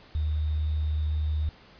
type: tone with sample-and-hold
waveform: sine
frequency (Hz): 76.5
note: D#2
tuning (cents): -29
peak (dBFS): -24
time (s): 0.15-1.49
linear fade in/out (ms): 0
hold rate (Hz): 3675
effects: pink hiss -53 dBFS RMS until 1.79 s + resampled to 11025 Hz